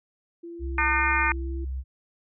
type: tone with pitch glide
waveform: sine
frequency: 340 to 335.7 Hz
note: F4 to E4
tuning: -46 to +32 cents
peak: -36 dBFS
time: 0.43-1.65 s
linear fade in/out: 10 ms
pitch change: -22 cents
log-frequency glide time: 0.62-0.87 s
type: tone with vibrato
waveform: sine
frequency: 65.9 Hz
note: C2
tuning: 13 cents sharp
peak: -28 dBFS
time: 0.59-1.84 s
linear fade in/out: 50 ms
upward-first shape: square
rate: 2.3 Hz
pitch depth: 17 cents each way
type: harmonic tone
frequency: 302.9 Hz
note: D#4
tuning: 46 cents flat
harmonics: 3 / 4 / 5 / 6 / 7 / 8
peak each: -28 / -28 / -28 / -28 / -28 / -28 dBFS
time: 0.78-1.32 s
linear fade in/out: 2 ms
effects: none